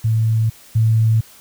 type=tone pair in turn; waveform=sine; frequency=111.5 / 111.5 Hz; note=A2 / A2; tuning=+23 / +23 cents; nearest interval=unison; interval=0 cents; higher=neither; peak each=-13 / -11 dBFS; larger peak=second; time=0.04-0.5 / 0.75-1.21 s; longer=neither; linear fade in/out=10 ms; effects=white hiss -45 dBFS RMS until 1.4 s